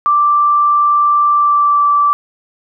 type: tone with pitch glide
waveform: sine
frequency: 1174.7 to 1163.2 Hz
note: D6 to D6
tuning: 0 to -17 cents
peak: -8 dBFS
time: 0.06-2.13 s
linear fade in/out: 0 ms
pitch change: -17 cents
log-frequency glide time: 1.31-1.85 s
effects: none